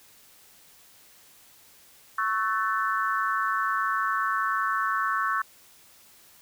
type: chord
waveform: sine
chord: F# minor seventh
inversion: second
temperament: equal with one note detuned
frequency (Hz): 1108.7 / 1318.5 / 1511.9 / 1760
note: C#6 / E6 / F#6 / A6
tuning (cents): 0 / 0 / +37 / 0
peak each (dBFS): -27 / -29 / -30 / -33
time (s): 2.18-5.42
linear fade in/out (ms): 5
effects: white hiss -55 dBFS RMS until 6.41 s